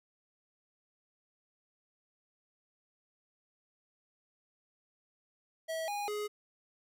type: tone with pitch steps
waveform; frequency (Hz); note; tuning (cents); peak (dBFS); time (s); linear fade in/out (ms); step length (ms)
square; 647 / 820 / 418.3; E5 / G#5 / G#4; -32 / -22 / +12; -35; 5.68-6.28; 20; 200
effects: none